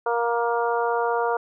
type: harmonic tone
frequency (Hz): 235.1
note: A#3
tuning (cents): +15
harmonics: 2 / 3 / 4 / 5 / 6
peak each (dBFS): -24 / -27 / -26 / -31 / -31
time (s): 0.06-1.37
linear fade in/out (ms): 5
effects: none